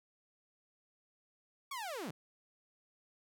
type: linear sweep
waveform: sawtooth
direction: down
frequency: 1148 to 123.47 Hz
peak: -36 dBFS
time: 1.71-2.11 s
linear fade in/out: 5 ms
effects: none